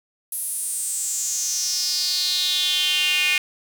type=tone with high-pass filter sweep; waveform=square; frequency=164.5 Hz; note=E3; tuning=3 cents flat; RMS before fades=-23 dBFS; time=0.32-3.38 s; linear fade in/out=2 ms; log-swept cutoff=11000 to 2400 Hz; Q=5.7; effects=none